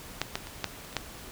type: clicks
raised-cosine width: 0.2 ms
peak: -9 / -12 / -24 / -10 / -30 / -28 / -10 dBFS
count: 7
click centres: 0.216 / 0.355 / 0.471 / 0.643 / 0.848 / 0.928 / 0.967 s
effects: pink hiss -45 dBFS RMS until 1.31 s